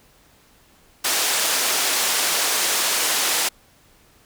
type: band-pass noise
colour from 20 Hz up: white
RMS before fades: -21 dBFS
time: 1.04-3.49 s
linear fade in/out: 10 ms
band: 360 to 9400 Hz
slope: 12 dB/octave
effects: pink hiss -55 dBFS RMS until 4.25 s